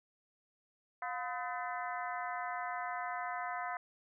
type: harmonic tone with a mistuned harmonic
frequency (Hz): 253.3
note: B3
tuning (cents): +44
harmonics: 3 / 4 / 5 / 6 / 7 / 8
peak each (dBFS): -40 / -42 / -44 / -46 / -47 / -48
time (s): 1.02-3.77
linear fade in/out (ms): 2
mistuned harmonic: 3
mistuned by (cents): -110
effects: none